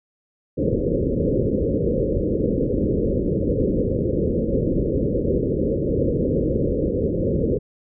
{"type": "low-pass noise", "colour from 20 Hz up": "white", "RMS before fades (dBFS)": -21, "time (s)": [0.57, 7.59], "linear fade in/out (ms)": 20, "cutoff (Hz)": 540, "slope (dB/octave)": 96, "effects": []}